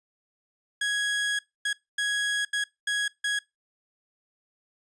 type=tone bursts at uneven times; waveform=30% pulse; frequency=1661.2 Hz; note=G#6; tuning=in tune; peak=-22 dBFS; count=6; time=0.81-1.39 / 1.65-1.73 / 1.98-2.45 / 2.53-2.64 / 2.87-3.08 / 3.24-3.39 s; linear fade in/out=5 ms; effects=noise-tail reverb RT60 0.2 s tail -22 dB re dry + resampled to 22050 Hz